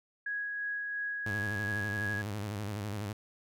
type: tone with tremolo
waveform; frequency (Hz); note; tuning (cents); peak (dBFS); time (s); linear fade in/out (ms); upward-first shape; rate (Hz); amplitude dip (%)
sine; 1661.2; G#6; 0; -32; 0.26-2.22; 5; sine; 2.9; 25
type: tone with vibrato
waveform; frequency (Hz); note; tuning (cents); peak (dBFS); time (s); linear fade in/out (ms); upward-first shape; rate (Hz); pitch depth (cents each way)
sawtooth; 103.4; G#2; -7; -31; 1.26-3.13; 5; square; 12; 75
effects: none